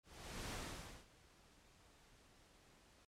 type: noise with ADSR envelope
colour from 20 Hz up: pink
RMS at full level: -45 dBFS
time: 0.03-3.05 s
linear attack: 480 ms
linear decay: 540 ms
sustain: -22 dB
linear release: 3 ms
effects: low-pass 9000 Hz 12 dB/octave + MP3 96 kbps